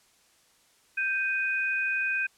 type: tone pair together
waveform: sine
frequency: 1568 / 2489 Hz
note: G6 / D#7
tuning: 0 / 0 cents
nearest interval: minor sixth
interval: 800 cents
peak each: -28 dBFS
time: 0.97-2.27 s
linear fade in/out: 10 ms
effects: white hiss -63 dBFS RMS until 2.37 s + low-pass 10000 Hz 12 dB/octave